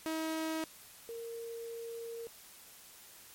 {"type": "tone pair in turn", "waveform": ["sawtooth", "sine"], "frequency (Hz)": [319.1, 462.7], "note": ["D#4", "A#4"], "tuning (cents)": [44, -13], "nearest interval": "tritone", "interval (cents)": 643, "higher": "second", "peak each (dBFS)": [-30, -40], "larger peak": "first", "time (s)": [[0.06, 0.64], [1.09, 2.27]], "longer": "second", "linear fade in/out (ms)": 0, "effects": ["white hiss -55 dBFS RMS until 3.34 s", "MP3 64 kbps"]}